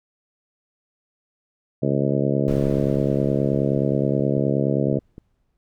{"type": "harmonic tone", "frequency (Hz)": 69.5, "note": "C#2", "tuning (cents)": 5, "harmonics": [2, 3, 4, 5, 6, 7, 8, 9], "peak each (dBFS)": [-23, -25, -26, -27, -28, -28, -29, -30], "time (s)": [1.82, 4.99], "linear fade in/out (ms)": 10}
{"type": "noise with exponential decay", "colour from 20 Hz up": "brown", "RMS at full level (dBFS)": -29, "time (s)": [2.48, 5.57], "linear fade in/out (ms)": 0, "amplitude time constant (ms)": 670}
{"type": "clicks", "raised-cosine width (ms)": 3, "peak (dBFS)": -25, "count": 10, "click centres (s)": [3.538, 3.715, 3.771, 4.199, 4.375, 4.482, 4.882, 4.928, 4.99, 5.181]}
{"effects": []}